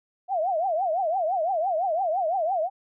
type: tone with vibrato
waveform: sine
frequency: 698.5 Hz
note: F5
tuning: in tune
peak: -22 dBFS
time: 0.28-2.7 s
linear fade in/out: 50 ms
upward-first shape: triangle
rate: 5.9 Hz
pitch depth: 250 cents each way
effects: none